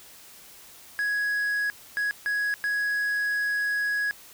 triangle tone bursts at uneven times, 1667 Hz, G#6, 6 cents sharp, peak -22 dBFS, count 4, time 0.99-1.7 / 1.97-2.11 / 2.26-2.54 / 2.64-4.11 s, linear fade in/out 0 ms, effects white hiss -49 dBFS RMS until 4.33 s

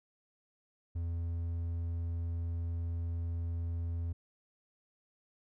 triangle tone, 84.4 Hz, E2, 41 cents sharp, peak -31 dBFS, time 0.95-4.13 s, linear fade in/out 10 ms, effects none

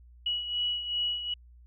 sine beating tone pair, 2924 / 2926.6 Hz, F#7 / F#7, -21 / -20 cents, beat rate 2.6 Hz, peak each -29 / -36 dBFS, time 0.26-1.34 s, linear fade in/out 5 ms, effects added 60 Hz sine -51 dBFS peak until 1.66 s

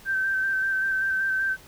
sine tone with vibrato, 1555 Hz, G6, 14 cents flat, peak -22 dBFS, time 0.05-1.57 s, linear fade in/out 50 ms, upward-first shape square, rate 5.2 Hz, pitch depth 18 cents each way, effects pink hiss -50 dBFS RMS until 1.67 s

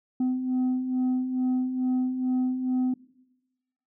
sine beating tone pair, 253 / 255.3 Hz, B3 / C4, +42 / -42 cents, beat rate 2.3 Hz, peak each -29 / -22 dBFS, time 0.2-2.94 s, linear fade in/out 5 ms, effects noise-tail reverb RT60 1.0 s tail -21 dB re dry + tanh soft clip ceiling -21 dBFS

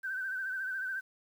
sine tone with vibrato, 1540 Hz, G6, 31 cents flat, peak -33 dBFS, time 0.03-1.01 s, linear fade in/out 20 ms, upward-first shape sine, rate 14 Hz, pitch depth 56 cents each way, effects 10-bit

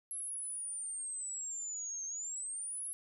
sine exponential two-way sweep, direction down then up, 11100 to 6330 to 11100 Hz, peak -38 dBFS, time 0.11-2.93 s, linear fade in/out 0 ms, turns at 2.05 s, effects none

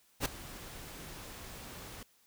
pink noise with ADSR envelope, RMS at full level -30 dBFS, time 0.2-2.03 s, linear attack 55 ms, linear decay 8 ms, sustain -17 dB, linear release 3 ms, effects white hiss -68 dBFS RMS until 2.26 s

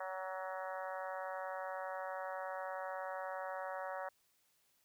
harmonic tone with a mistuned harmonic, 187.9 Hz, F#3, 27 cents sharp, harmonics 3 / 4 / 5 / 6 / 7 / 8 / 9 / 10, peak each -44 / -46 / -48 / -50 / -51 / -52 / -53 / -54 dBFS, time 0-4.09 s, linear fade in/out 5 ms, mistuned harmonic 8, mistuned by -27 cents, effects white hiss -75 dBFS RMS until 4.84 s

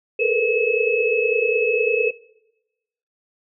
sine tone cluster, 422.9 / 438.9 / 468 / 498.8 / 2584 Hz, G#4 / A4 / A#4 / B4 / E7, +31 / -4 / +7 / +17 / -35 cents, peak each -25 / -23 / -21 / -24 / -21 dBFS, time 0.19-2.11 s, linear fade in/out 10 ms, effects noise-tail reverb RT60 1.0 s tail -23 dB re dry

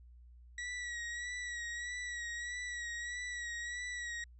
40% pulse tone with vibrato, 1926 Hz, B6, 44 cents flat, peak -38 dBFS, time 0.58-4.24 s, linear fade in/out 2 ms, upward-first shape sine, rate 1.6 Hz, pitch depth 37 cents each way, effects added 60 Hz sine -54 dBFS peak until 4.39 s + resampled to 22050 Hz

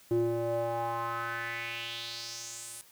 square tone with band-pass filter sweep, 116.5 Hz, A#2, 1 cent flat, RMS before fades -34 dBFS, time 0.11-2.81 s, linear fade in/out 0 ms, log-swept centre 330 to 10000 Hz, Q 3.6, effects white hiss -58 dBFS RMS until 2.91 s

